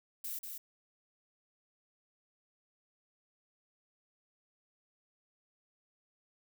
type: noise with echo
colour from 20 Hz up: violet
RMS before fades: -40 dBFS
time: 0.24-0.39 s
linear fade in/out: 5 ms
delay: 190 ms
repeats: 1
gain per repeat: -4 dB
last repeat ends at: 0.58 s
effects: none